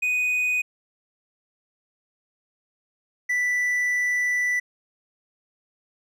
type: tone pair in turn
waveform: triangle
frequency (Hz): 2489 / 1975.5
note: D#7 / B6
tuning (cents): 0 / 0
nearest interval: major third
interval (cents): 400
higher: first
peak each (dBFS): -19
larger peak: neither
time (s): 0.02-0.62 / 3.29-4.6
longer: second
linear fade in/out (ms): 10
effects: none